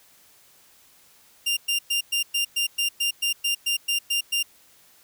sawtooth tone bursts, 2794 Hz, F7, in tune, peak -18 dBFS, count 14, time 1.46-4.43 s, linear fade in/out 10 ms, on 110 ms, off 110 ms, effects white hiss -56 dBFS RMS until 5.03 s

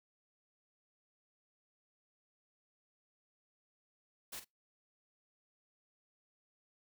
white noise with echo, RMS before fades -45 dBFS, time 4.32-4.4 s, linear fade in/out 10 ms, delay 47 ms, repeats 1, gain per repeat -11 dB, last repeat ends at 4.447 s, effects noise-tail reverb RT60 0.2 s tail -26 dB re dry

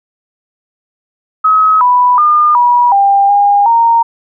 sine tone with pitch steps, 1276 / 988 / 1211 / 969 / 796 / 811 / 926 Hz, D#6 / B5 / D#6 / B5 / G5 / G#5 / A#5, +43 / 0 / -47 / -33 / +26 / -41 / -12 cents, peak -5 dBFS, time 1.44-4.03 s, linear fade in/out 10 ms, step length 370 ms, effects none

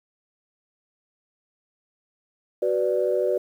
sine chord, B minor, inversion second, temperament equal with one note detuned, 374.5 / 493.9 / 587.3 Hz, F#4 / B4 / D5, +21 / 0 / 0 cents, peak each -24 dBFS, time 2.62-3.38 s, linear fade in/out 5 ms, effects tanh soft clip ceiling -10 dBFS + 9-bit

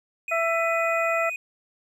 triangle tone, 2489 Hz, D#7, in tune, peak -27 dBFS, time 0.28-1.36 s, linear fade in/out 2 ms
harmonic tone, 665 Hz, E5, 15 cents sharp, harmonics 1 / 2 / 3, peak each -24 / -27 / -29 dBFS, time 0.31-1.3 s, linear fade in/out 10 ms
effects none

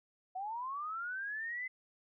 sine linear sweep, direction up, 726 to 2051 Hz, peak -37 dBFS, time 0.35-1.68 s, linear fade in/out 10 ms, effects none

